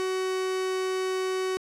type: tone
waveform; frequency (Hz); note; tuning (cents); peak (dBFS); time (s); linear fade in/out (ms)
45% pulse; 374.8; F#4; +22; -26; 0-1.57; 0
effects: low-pass 9000 Hz 12 dB/octave + 9-bit